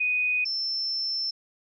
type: tone pair in turn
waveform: sine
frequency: 2489 / 5332 Hz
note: D#7 / E8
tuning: 0 / +19 cents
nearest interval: octave + minor second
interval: 1319 cents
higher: second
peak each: -22 / -26 dBFS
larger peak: first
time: 0-0.45 / 0.45-1.31 s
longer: second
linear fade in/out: 10 ms
effects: none